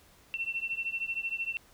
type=beating tone pair; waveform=sine; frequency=2700 / 2713 Hz; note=E7 / E7; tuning=+41 / +49 cents; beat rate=13 Hz; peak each=-34 / -35 dBFS; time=0.34-1.57 s; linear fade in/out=0 ms; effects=pink hiss -60 dBFS RMS until 1.73 s